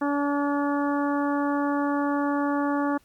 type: harmonic tone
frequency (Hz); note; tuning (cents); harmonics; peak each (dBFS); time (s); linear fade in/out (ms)
286.4; D4; -43; 1 / 2 / 3 / 4 / 5 / 6; -24 / -31 / -31 / -32 / -36 / -39; 0.01-2.98; 10
effects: pink hiss -62 dBFS RMS until 3.04 s + Opus 48 kbps